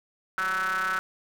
square ring-modulated tone, 95.1 Hz, F#2, 48 cents sharp, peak -23 dBFS, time 0.38-0.99 s, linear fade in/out 0 ms, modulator 1410 Hz, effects none

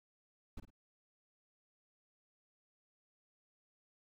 brown noise with echo, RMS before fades -44 dBFS, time 0.57-0.6 s, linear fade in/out 5 ms, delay 52 ms, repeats 2, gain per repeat -10 dB, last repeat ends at 0.704 s, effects none

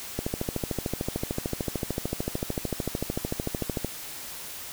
click train, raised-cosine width 2 ms, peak -14 dBFS, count 50, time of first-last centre 0.19-3.847 s, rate 13.4 Hz, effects white hiss -39 dBFS RMS until 4.72 s

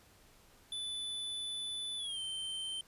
square tone with pitch glide, 3490 to 3109 Hz, A7 to G7, -15 to -15 cents, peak -38 dBFS, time 0.72-2.81 s, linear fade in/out 2 ms, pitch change -200 cents, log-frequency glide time 1.98-2.19 s, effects pink hiss -63 dBFS RMS until 2.87 s + resampled to 32000 Hz

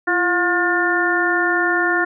harmonic tone with a mistuned harmonic, 357 Hz, F4, 38 cents sharp, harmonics 1 / 2 / 3 / 4 / 5, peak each -21 / -24 / -26 / -20 / -20 dBFS, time 0.07-2.05 s, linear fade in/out 10 ms, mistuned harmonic 1, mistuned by -72 cents, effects none

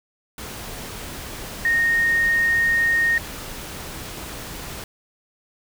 sine tone in noise, 1852 Hz, A#6, 12 cents flat, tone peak -16 dBFS, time 1.65-3.18 s, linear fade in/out 2 ms, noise pink, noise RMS -34 dBFS, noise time 0.38-4.84 s, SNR +15 dB, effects none

